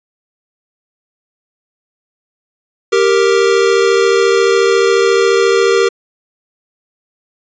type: tone pair together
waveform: square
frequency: 392 / 466.2 Hz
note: G4 / A#4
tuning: 0 / 0 cents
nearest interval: minor third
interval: 300 cents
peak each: -12 dBFS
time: 2.92-5.89 s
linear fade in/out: 10 ms
effects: resampled to 16000 Hz